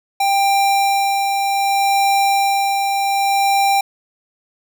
square tone with tremolo, 791 Hz, G5, 15 cents sharp, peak -13 dBFS, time 0.2-3.81 s, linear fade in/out 5 ms, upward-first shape sine, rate 0.65 Hz, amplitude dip 35%, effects none

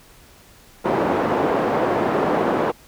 pink band-pass noise, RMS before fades -20 dBFS, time 0.84-2.72 s, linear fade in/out 20 ms, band 300 to 910 Hz, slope 12 dB/octave, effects pink hiss -49 dBFS RMS until 2.87 s

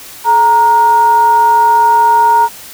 sine tone with frequency modulation, 932.3 Hz, A#5, in tune, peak -5 dBFS, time 0.24-2.49 s, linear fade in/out 50 ms, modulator 504 Hz, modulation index 0.3, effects white hiss -32 dBFS RMS until 2.73 s

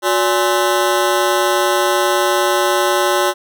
20% pulse ring-modulated tone, 469.4 Hz, A#4, 12 cents sharp, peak -5 dBFS, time 0.02-3.34 s, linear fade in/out 50 ms, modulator 106 Hz, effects none

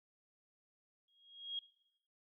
sine tone with exponential growth, 3276 Hz, G#7, 24 cents flat, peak -36 dBFS, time 1.08-1.59 s, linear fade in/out 2 ms, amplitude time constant 110 ms, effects noise-tail reverb RT60 0.8 s tail -19 dB re dry

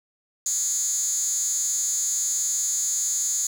10% pulse tone with high-pass filter, 278.8 Hz, C#4, 10 cents sharp, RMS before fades -25 dBFS, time 0.46-3.47 s, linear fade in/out 2 ms, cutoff 6800 Hz, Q 8, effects none

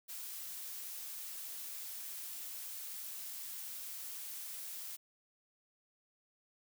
blue noise, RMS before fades -45 dBFS, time 0.08-4.97 s, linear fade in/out 20 ms, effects none

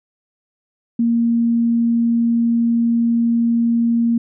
sine tone, 233.1 Hz, A#3, in tune, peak -13 dBFS, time 0.99-4.18 s, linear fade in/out 5 ms, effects none

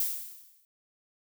violet noise with exponential decay, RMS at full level -27 dBFS, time 0-0.65 s, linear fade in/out 1 ms, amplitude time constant 140 ms, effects none

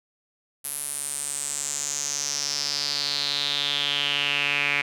sawtooth tone with band-pass filter sweep, 143.5 Hz, D3, 40 cents flat, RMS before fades -27 dBFS, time 0.64-4.82 s, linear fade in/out 10 ms, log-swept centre 11000 to 2300 Hz, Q 5.7, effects none

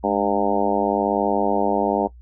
harmonic tone with a mistuned harmonic, 101 Hz, G#2, 48 cents flat, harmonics 2 / 3 / 4 / 5 / 6 / 7 / 8 / 9, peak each -26 / -26 / -26 / -26 / -26 / -26 / -26 / -26 dBFS, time 0.03-2.08 s, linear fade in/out 20 ms, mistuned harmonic 2, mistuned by +58 cents, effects noise-tail reverb RT60 0.1 s tail -20 dB re dry + added 60 Hz sine -41 dBFS peak until 2.21 s

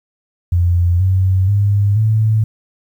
sine tone with pitch steps, 87.31 / 94.12 / 101.46 / 109.37 Hz, F2 / F#2 / G#2 / A2, 0 / +30 / -40 / -10 cents, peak -10 dBFS, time 0.52-2.44 s, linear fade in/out 5 ms, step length 480 ms, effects 8-bit

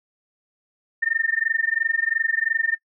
sine tone with amplitude modulation, 1812 Hz, A#6, 50 cents flat, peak -16 dBFS, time 1.02-2.76 s, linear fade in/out 10 ms, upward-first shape sine, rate 22.9 Hz, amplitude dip 100%, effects noise-tail reverb RT60 0.1 s tail -19 dB re dry

